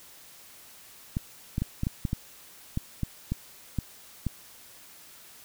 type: clicks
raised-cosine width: 5 ms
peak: -15 dBFS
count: 12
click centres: 1.169 / 1.581 / 1.62 / 1.834 / 1.869 / 2.052 / 2.131 / 2.774 / 3.033 / 3.32 / 3.787 / 4.267 s
effects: white hiss -51 dBFS RMS until 5.44 s